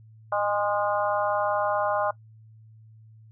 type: harmonic tone with a mistuned harmonic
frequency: 204.8 Hz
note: G#3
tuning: 24 cents flat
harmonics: 3 / 4 / 5 / 6 / 7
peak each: -26 / -28 / -30 / -32 / -33 dBFS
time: 0.32-2.11 s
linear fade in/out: 5 ms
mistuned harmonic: 5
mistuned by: +34 cents
effects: noise-tail reverb RT60 0.1 s tail -20 dB re dry + added 110 Hz sine -48 dBFS peak until 3.31 s